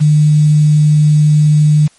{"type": "tone with quantisation", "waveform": "sine", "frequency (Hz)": 151, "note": "D3", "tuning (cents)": 48, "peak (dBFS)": -5, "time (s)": [0, 1.88], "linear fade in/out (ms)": 20, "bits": 5, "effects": ["white hiss -49 dBFS RMS until 1.98 s", "MP3 48 kbps"]}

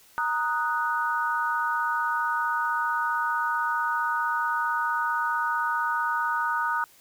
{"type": "chord", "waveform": "sine", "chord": "D# minor", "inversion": "second", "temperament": "equal", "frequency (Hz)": [932.3, 1244.5, 1480], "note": ["A#5", "D#6", "F#6"], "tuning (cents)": [0, 0, 0], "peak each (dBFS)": -28, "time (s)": [0.18, 6.84], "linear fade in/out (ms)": 0, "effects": ["white hiss -56 dBFS RMS until 7 s"]}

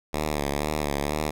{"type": "tone with vibrato", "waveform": "5% pulse", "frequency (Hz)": 73.6, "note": "D2", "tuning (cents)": 4, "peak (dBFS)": -14, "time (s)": [0.13, 1.31], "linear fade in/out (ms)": 10, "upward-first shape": "sine", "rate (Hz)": 2.1, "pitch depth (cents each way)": 73, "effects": []}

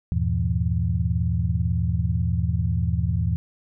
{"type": "tone cluster", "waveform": "sine", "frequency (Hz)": [79.8, 100, 118.1, 168.2], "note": ["D#2", "G2", "A#2", "E3"], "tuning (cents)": [44, 35, 23, 35], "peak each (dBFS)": [-24, -26, -26, -27], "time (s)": [0.12, 3.36], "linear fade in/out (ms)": 0, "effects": []}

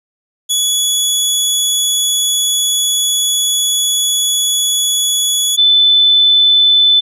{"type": "tone pair in turn", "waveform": ["20% pulse", "sine"], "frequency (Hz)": [3392, 3510], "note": ["G#7", "A7"], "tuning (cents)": [36, -5], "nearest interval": "minor second", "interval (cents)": 59, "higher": "second", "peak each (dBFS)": -6, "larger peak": "neither", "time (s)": [[0.49, 5.57], [5.57, 7.01]], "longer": "first", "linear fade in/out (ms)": 20, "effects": []}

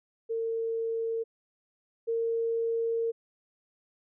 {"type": "tone pair in turn", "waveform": "sine", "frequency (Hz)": [454.6, 458.6], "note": ["A#4", "A#4"], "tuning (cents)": [-43, -28], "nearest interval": "unison", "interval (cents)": 15, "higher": "second", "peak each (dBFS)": [-28, -26], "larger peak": "second", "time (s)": [[0.29, 1.24], [2.07, 3.12]], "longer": "second", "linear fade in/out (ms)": 20, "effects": []}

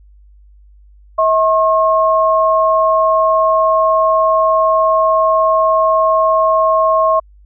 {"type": "tone pair together", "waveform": "sine", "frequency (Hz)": [642.4, 1079], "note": ["E5", "C#6"], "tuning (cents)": [-45, -47], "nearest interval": "major sixth", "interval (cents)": 898, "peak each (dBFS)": -12, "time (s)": [1.18, 7.2], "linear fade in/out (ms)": 10, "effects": ["added 50 Hz sine -41 dBFS peak until 7.45 s"]}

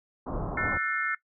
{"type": "low-pass noise", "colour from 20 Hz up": "pink", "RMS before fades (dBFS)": -33, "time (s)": [0.26, 0.78], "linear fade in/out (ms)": 10, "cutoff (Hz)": 1200, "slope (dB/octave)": 48}
{"type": "chord", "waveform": "sine", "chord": "F# half-diminished seventh", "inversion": "third", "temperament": "just", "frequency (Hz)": [1332, 1480, 1776, 2131], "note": ["E6", "F#6", "A6", "C7"], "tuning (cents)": [18, 0, 16, 31], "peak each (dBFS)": -32, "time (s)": [0.57, 1.15], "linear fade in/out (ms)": 5}
{"effects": ["noise-tail reverb RT60 0.1 s tail -18 dB re dry"]}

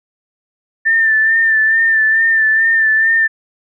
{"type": "tone with vibrato", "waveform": "sine", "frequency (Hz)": 1784, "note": "A6", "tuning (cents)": 23, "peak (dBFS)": -9, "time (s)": [0.85, 3.28], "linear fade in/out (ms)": 20, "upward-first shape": "sine", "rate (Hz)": 2.3, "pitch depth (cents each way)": 33, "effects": []}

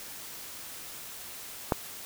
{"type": "click", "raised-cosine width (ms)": 1, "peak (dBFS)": -9, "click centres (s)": 1.722, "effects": ["white hiss -43 dBFS RMS until 2.05 s"]}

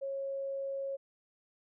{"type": "tone", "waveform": "sine", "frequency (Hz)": 547, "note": "C#5", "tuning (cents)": -23, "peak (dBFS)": -34, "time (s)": [0.01, 0.97], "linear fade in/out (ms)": 20, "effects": []}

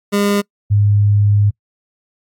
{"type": "tone pair in turn", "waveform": ["25% pulse", "sine"], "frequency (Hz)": [203, 102.86], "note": ["G#3", "G#2"], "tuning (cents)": [-39, -16], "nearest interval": "octave", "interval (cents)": 1177, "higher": "first", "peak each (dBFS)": -9, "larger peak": "neither", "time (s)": [[0.12, 0.42], [0.7, 1.51]], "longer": "second", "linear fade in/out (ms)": 20, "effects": ["noise-tail reverb RT60 0.1 s tail -25 dB re dry", "AAC 64 kbps"]}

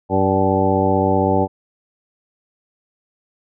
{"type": "harmonic tone with a mistuned harmonic", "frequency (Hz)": 95.7, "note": "G2", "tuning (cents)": -41, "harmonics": [1, 2, 3, 4, 5, 6, 8, 9], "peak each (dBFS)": [-22, -22, -22, -22, -22, -22, -22, -22], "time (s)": [0.09, 1.48], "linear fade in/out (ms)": 50, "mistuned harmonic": 6, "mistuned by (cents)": 28, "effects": []}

